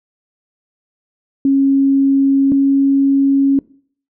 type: tone pair in turn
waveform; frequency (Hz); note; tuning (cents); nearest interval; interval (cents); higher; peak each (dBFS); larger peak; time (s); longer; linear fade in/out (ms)
sine; 273.6 / 275; C#4 / C#4; -23 / -14; unison; 9; second; -9; neither; 1.45-2.52 / 2.52-3.59; neither; 2
effects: noise-tail reverb RT60 0.5 s tail -21 dB re dry